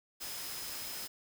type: tone in noise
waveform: sine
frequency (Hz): 5090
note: D#8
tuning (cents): +39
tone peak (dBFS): -47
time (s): 0.2-1.08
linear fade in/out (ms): 20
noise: white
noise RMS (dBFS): -42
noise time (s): 0.2-1.08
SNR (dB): -8
effects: none